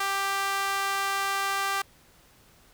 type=tone with high-pass filter; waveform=sawtooth; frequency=393.3 Hz; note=G4; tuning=6 cents sharp; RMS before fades=-28 dBFS; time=0-1.82 s; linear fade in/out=5 ms; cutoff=1100 Hz; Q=1.7; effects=pink hiss -58 dBFS RMS until 2.73 s